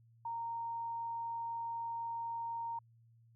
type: tone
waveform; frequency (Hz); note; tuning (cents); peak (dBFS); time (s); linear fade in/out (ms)
sine; 926; A#5; -12; -37; 0.25-2.79; 5
effects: added 115 Hz sine -62 dBFS peak until 3.35 s